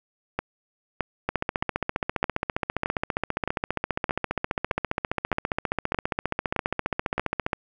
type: two click trains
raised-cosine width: 0.5 ms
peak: -9 / -10 dBFS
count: 94 / 12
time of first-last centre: 1.29-7.532 / 0.39-7.18 s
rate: 14.9 / 1.62 Hz
effects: none